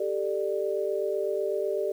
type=chord; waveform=sine; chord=G suspended second; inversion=none; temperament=equal with one note detuned; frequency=392 / 440 / 594.8 Hz; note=G4 / A4 / D5; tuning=0 / 0 / +22 cents; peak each=-29 / -31 / -30 dBFS; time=0-1.92 s; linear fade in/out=5 ms; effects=9-bit